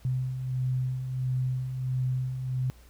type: beating tone pair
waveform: sine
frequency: 127.1 / 128.6 Hz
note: C3 / C3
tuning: -50 / -30 cents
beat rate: 1.5 Hz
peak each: -36 / -27 dBFS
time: 0.05-2.7 s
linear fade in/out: 0 ms
effects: added 60 Hz sine -51 dBFS peak until 2.89 s + pink hiss -59 dBFS RMS until 2.89 s